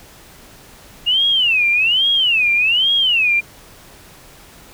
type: tone with vibrato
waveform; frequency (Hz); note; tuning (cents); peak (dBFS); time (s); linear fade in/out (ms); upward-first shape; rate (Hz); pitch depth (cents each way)
sine; 2794; F7; 0; -12; 1.06-3.41; 20; sine; 1.2; 280
effects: pink hiss -43 dBFS RMS until 4.73 s